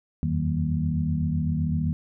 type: tone cluster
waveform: sine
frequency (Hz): 82.5 / 90.4 / 158.6 / 193.3 / 234.3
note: E2 / F#2 / D#3 / G3 / A#3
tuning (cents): +2 / -40 / +33 / -24 / +9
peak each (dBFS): -29 / -33 / -25 / -33 / -30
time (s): 0.23-1.93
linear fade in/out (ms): 0
effects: none